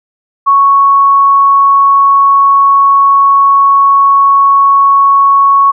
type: tone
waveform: sine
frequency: 1108.7 Hz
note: C#6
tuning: in tune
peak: -3 dBFS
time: 0.46-5.72 s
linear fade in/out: 20 ms
effects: none